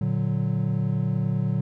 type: chord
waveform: triangle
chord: Bb augmented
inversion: none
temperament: equal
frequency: 116.54 / 146.83 / 185 Hz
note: Bb2 / D3 / F#3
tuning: 0 / 0 / 0 cents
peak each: -24 / -24 / -25 dBFS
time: 0.01-1.61 s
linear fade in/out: 5 ms
effects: none